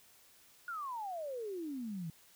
sine exponential sweep, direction down, 1458 to 155.56 Hz, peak -38 dBFS, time 0.68-2.1 s, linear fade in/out 2 ms, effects white hiss -63 dBFS RMS until 2.35 s

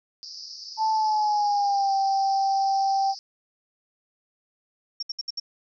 white band-pass noise, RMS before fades -40 dBFS, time 0.23-3.19 s, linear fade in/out 0 ms, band 4700 to 5400 Hz, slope 96 dB/octave
sine tone with pitch glide, 877 to 781.3 Hz, A5 to G5, -6 to -6 cents, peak -20 dBFS, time 0.77-3.15 s, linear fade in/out 50 ms, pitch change -200 cents, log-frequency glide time 0.92-1.94 s
sine tone bursts, 5500 Hz, F8, 27 cents flat, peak -27 dBFS, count 5, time 5-5.399 s, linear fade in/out 5 ms, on 27 ms, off 66 ms
effects none

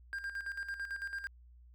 triangle tone with tremolo, 1599 Hz, G6, 34 cents sharp, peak -34 dBFS, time 0.13-1.27 s, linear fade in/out 0 ms, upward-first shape square, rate 9 Hz, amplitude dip 65%, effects added 60 Hz sine -55 dBFS peak until 1.74 s

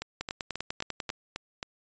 two click trains, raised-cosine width 0.2 ms, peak -15 / -17 dBFS, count 10 / 7, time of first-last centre 0.21-1.101 / 0.02-1.629 s, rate 10.1 / 3.73 Hz, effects resampled to 16000 Hz

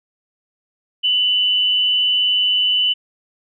sine tone pair together, 2794 / 2993 Hz, F7 / F#7, 0 / +19 cents, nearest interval minor second, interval 119 cents, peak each -24 / -14 dBFS, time 1.03-2.94 s, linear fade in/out 20 ms, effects none

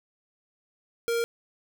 square tone, 466.2 Hz, A#4, in tune, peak -25 dBFS, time 1.08-1.24 s, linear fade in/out 0 ms, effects none

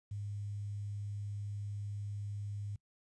sine tone with quantisation, 102.2 Hz, G#2, 27 cents flat, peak -38 dBFS, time 0.11-2.76 s, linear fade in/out 5 ms, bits 11, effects noise-tail reverb RT60 0.1 s tail -23 dB re dry + resampled to 24000 Hz

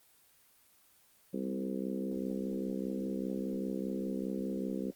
harmonic tone with a mistuned harmonic, 65 Hz, C2, 11 cents flat, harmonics 3 / 4 / 5 / 6 / 7 / 8, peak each -37 / -39 / -41 / -43 / -44 / -45 dBFS, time 1.33-4.91 s, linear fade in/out 10 ms, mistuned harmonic 3, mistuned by +18 cents, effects white hiss -65 dBFS RMS until 4.95 s + Opus 24 kbps

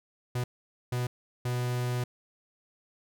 45% pulse tone bursts at uneven times, 123.47 Hz, B2, in tune, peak -28 dBFS, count 3, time 0.35-0.44 / 0.92-1.07 / 1.45-2.04 s, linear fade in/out 5 ms, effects none

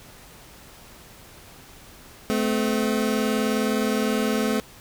25% pulse tone pair together, 216.1 / 255.5 Hz, A3 / C4, -31 / -41 cents, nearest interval minor third, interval 290 cents, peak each -19 / -22 dBFS, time 2.3-4.6 s, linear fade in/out 0 ms, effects pink hiss -47 dBFS RMS until 4.8 s

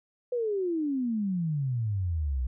sine exponential sweep, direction down, 503 to 59.9 Hz, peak -26 dBFS, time 0.32-2.47 s, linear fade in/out 5 ms, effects none

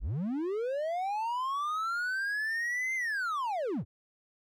triangle linear two-way sweep, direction up then down, 31.03 to 2101 to 64.7 Hz, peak -28 dBFS, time 0-3.85 s, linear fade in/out 50 ms, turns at 2.95 s, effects none

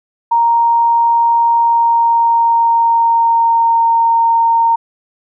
sine tone with pitch glide, 932 to 920.8 Hz, A#5 to A#5, -1 to -22 cents, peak -8 dBFS, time 0.31-4.76 s, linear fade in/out 10 ms, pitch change -21 cents, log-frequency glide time 1.53-3.85 s, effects none

